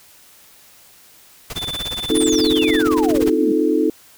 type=noise with tremolo; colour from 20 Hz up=pink; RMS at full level=-27 dBFS; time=1.5-3.3 s; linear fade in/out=0 ms; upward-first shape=sine; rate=17 Hz; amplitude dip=100%
type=tone; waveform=triangle; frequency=3520 Hz; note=A7; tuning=in tune; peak=-23 dBFS; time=1.56-2.81 s; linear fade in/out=2 ms
type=chord; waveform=sine; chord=F dominant seventh; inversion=second; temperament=equal with one note detuned; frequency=261.6 / 311.1 / 349.2 / 438.7 Hz; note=C4 / Eb4 / F4 / A4; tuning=0 / 0 / 0 / -5 cents; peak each=-22 / -17 / -22 / -19 dBFS; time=2.1-3.9 s; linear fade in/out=2 ms
type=exponential sweep; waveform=sine; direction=down; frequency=10500 to 202.9 Hz; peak=-22 dBFS; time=2.15-3.52 s; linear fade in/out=5 ms
effects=white hiss -48 dBFS RMS until 4.17 s